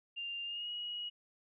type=tone with pitch glide; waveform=sine; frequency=2794 to 2901 Hz; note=F7 to F#7; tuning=0 to -35 cents; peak=-38 dBFS; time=0.16-1.1 s; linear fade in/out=20 ms; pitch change=+65 cents; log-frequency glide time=0.44-0.7 s; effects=none